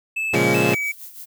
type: tone with vibrato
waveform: triangle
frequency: 2443 Hz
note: D#7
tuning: 32 cents flat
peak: -20 dBFS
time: 0.16-0.92 s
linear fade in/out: 10 ms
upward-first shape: square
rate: 2.6 Hz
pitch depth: 120 cents each way
type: chord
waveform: 15% pulse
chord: Bb minor seventh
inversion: none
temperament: equal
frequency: 116.54 / 138.59 / 174.61 / 207.7 Hz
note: Bb2 / Db3 / F3 / Ab3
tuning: 0 / 0 / 0 / 0 cents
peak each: -17 dBFS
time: 0.33-0.75 s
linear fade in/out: 10 ms
type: noise with tremolo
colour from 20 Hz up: violet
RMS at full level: -36 dBFS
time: 0.52-1.26 s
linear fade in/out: 20 ms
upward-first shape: sine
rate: 6.2 Hz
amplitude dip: 65%
effects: none